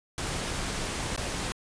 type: noise with dropouts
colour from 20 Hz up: pink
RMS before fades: -32 dBFS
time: 0.18-1.52 s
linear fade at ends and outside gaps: 0 ms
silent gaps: 1.162-1.177 s
effects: resampled to 22050 Hz